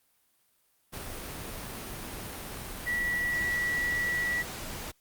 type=tone in noise; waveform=sine; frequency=1944 Hz; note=B6; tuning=28 cents flat; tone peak=-27 dBFS; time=2.86-4.43 s; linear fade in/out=20 ms; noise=pink; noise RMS=-39 dBFS; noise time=0.92-4.92 s; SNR=+9 dB; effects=white hiss -70 dBFS RMS until 5 s + Opus 32 kbps